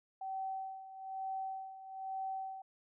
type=tone with tremolo; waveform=sine; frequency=767 Hz; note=G5; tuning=38 cents flat; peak=-36 dBFS; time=0.21-2.62 s; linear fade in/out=5 ms; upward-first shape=sine; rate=1.1 Hz; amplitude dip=75%; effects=none